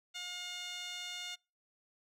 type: tone with band-pass filter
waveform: 15% pulse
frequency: 715 Hz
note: F5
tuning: 41 cents sharp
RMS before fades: -43 dBFS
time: 0.14-1.36 s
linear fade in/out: 20 ms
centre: 4200 Hz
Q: 2.9
effects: noise-tail reverb RT60 0.3 s tail -26 dB re dry